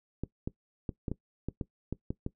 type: clicks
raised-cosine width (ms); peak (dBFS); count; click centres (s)
3; -20; 10; 0.236 / 0.475 / 0.892 / 1.082 / 1.116 / 1.486 / 1.612 / 1.926 / 2.105 / 2.264
effects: noise-tail reverb RT60 0.1 s tail -19 dB re dry